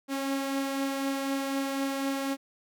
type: beating tone pair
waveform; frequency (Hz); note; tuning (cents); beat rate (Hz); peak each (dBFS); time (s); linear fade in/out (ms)
sawtooth; 272.8 / 276.8; C#4 / C#4; -28 / -2; 4; -25 / -34; 0.08-2.37; 50
effects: none